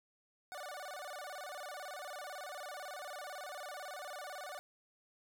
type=tone with vibrato; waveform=25% pulse; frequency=660 Hz; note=E5; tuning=2 cents sharp; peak=-40 dBFS; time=0.52-4.59 s; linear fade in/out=0 ms; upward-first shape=square; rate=18 Hz; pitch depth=200 cents each way; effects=none